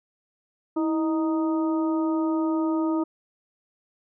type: harmonic tone with a mistuned harmonic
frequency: 311.1 Hz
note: D#4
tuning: in tune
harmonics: 1 / 2 / 3 / 4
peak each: -22 / -33 / -34 / -36 dBFS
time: 0.76-3.04 s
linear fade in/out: 10 ms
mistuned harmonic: 1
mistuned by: +61 cents
effects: none